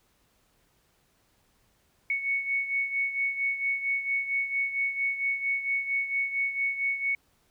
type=beating tone pair; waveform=sine; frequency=2217 / 2221.4 Hz; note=C#7 / C#7; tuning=0 / +3 cents; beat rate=4.4 Hz; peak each=-27 / -33 dBFS; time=2.1-7.15 s; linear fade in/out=2 ms; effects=pink hiss -68 dBFS RMS until 7.5 s